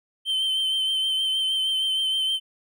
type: tone with vibrato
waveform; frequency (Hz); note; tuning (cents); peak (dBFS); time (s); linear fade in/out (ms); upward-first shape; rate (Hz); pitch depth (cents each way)
triangle; 3100; G7; -20; -20; 0.25-2.4; 50; sine; 6.4; 24
effects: none